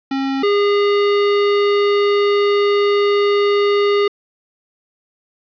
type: tone pair in turn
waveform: square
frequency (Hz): 270.6 / 407.4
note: C#4 / G#4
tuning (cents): -42 / -33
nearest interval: perfect fifth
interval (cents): 709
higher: second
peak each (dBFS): -18 / -13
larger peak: second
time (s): 0.11-0.43 / 0.43-4.08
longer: second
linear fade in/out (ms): 5
effects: resampled to 11025 Hz + 8-bit